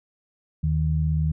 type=tone pair together; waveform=sine; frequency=77.78 / 155.56 Hz; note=D#2 / D#3; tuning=0 / 0 cents; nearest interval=octave; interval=1200 cents; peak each=-23 / -22 dBFS; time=0.63-1.32 s; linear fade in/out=10 ms; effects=none